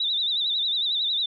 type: tone with vibrato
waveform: sine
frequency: 3729 Hz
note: A#7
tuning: in tune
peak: -22 dBFS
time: 0-1.26 s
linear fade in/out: 5 ms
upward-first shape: sine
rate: 11 Hz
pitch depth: 100 cents each way
effects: AAC 48 kbps